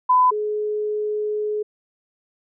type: tone pair in turn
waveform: sine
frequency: 1005 / 422.6 Hz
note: B5 / G#4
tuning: +30 / +30 cents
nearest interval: octave + minor third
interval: 1500 cents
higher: first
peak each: -12 / -21 dBFS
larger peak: first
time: 0.09-0.31 / 0.31-1.63 s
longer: second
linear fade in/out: 10 ms
effects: none